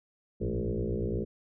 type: tone with frequency modulation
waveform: sine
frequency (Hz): 147.7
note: D3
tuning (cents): +10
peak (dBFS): -28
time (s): 0.4-1.25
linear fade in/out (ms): 20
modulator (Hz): 60.8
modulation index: 5.4
effects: none